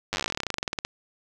slowing click train, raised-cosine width 0.2 ms, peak -10 dBFS, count 27, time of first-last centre 0.13-0.85 s, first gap 9 ms, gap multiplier 1.08, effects none

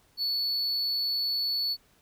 triangle tone, 4435 Hz, C#8, in tune, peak -25 dBFS, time 0.17-1.77 s, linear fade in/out 50 ms, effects pink hiss -64 dBFS RMS until 2.01 s

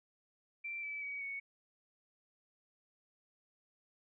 sine tone with pitch steps, 2349 / 2306 / 2264 / 2222 Hz, D7 / D7 / C#7 / C#7, 0 / -32 / +36 / +4 cents, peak -39 dBFS, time 0.64-1.4 s, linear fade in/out 10 ms, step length 190 ms, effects none

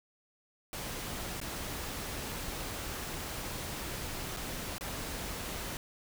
pink noise with dropouts, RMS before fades -39 dBFS, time 0.73-5.77 s, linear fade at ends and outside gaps 1 ms, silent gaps 1.402-1.414 / 4.365-4.37 / 4.782-4.809 s, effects none

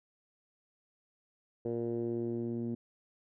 10% pulse tone with low-pass filter sweep, 117.5 Hz, A#2, 14 cents sharp, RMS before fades -35 dBFS, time 1.65-2.75 s, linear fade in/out 5 ms, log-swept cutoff 440 to 270 Hz, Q 3, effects none

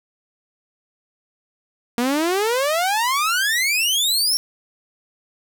sawtooth exponential sweep, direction up, 233.1 to 5588 Hz, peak -14 dBFS, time 1.98-4.37 s, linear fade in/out 0 ms, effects none

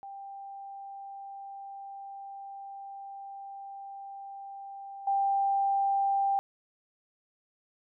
sine tone with level steps, 790 Hz, G5, 13 cents sharp, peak -40 / -24 dBFS, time 0.03-6.39 s, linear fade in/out 0 ms, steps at 5.07 s, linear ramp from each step 5 ms, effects none

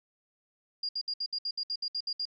sine tone bursts, 4822 Hz, D8, 45 cents sharp, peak -30 dBFS, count 12, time 0.83-2.254 s, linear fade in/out 5 ms, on 60 ms, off 64 ms, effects none

